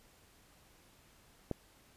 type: click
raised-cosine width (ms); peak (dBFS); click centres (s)
2; -21; 1.513
effects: pink hiss -64 dBFS RMS until 1.96 s + resampled to 32000 Hz